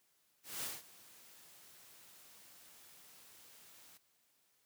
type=noise with ADSR envelope; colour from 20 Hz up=white; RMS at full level=-40 dBFS; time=0.43-3.98 s; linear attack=200 ms; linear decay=190 ms; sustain=-20 dB; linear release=14 ms; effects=white hiss -75 dBFS RMS until 4.65 s + high-pass 80 Hz 12 dB/octave